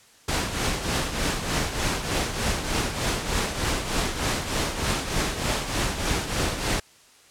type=noise with tremolo; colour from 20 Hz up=pink; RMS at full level=-23 dBFS; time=0.28-6.8 s; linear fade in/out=5 ms; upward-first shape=triangle; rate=3.3 Hz; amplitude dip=65%; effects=white hiss -54 dBFS RMS until 7.3 s + low-pass 9000 Hz 12 dB/octave